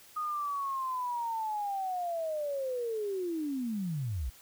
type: linear sweep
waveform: sine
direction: down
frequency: 1244.5 to 53 Hz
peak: -31 dBFS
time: 0.16-4.3 s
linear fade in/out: 10 ms
effects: white hiss -56 dBFS RMS until 4.41 s